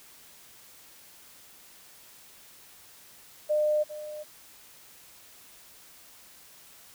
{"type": "tone with echo", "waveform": "sine", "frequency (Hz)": 604, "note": "D5", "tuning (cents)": 48, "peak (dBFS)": -22, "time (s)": [3.49, 3.84], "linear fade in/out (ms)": 20, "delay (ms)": 400, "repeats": 1, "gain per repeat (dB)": -14, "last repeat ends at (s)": 4.24, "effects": ["white hiss -53 dBFS RMS until 6.94 s"]}